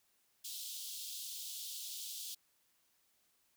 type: high-pass noise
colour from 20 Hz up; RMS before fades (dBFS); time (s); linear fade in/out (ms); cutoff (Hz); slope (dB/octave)
pink; -45; 0.44-2.35; 10; 3200; 48
effects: white hiss -75 dBFS RMS until 3.56 s